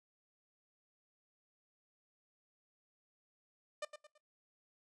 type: tone with echo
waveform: sawtooth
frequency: 600 Hz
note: D5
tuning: 37 cents sharp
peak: -34 dBFS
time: 3.82-3.85 s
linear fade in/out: 5 ms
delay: 110 ms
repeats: 3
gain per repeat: -9 dB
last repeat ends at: 4.18 s
effects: noise-tail reverb RT60 0.2 s tail -22 dB re dry + resampled to 22050 Hz